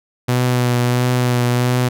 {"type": "tone with vibrato", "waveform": "sawtooth", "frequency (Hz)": 123.47, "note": "B2", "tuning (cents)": 0, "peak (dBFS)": -10, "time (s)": [0.28, 1.89], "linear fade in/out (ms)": 10, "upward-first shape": "triangle", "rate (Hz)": 1.5, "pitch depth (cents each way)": 25, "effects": []}